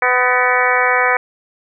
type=harmonic tone with a mistuned harmonic; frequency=250.5 Hz; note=B3; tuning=25 cents sharp; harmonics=2 / 3 / 4 / 5 / 6 / 7 / 8 / 9; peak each=-20 / -20 / -20 / -20 / -20 / -20 / -20 / -20 dBFS; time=0.02-1.17 s; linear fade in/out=2 ms; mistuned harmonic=8; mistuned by=-45 cents; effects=none